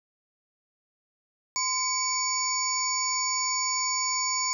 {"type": "tone cluster", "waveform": "sine", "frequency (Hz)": [1024, 2247, 4596, 5380, 6750], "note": ["C6", "C#7", "D8", "E8", "G#8"], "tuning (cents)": [-38, 23, -38, 34, 27], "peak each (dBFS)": [-31, -34, -34, -35, -28], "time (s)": [1.56, 4.53], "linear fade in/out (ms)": 0, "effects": []}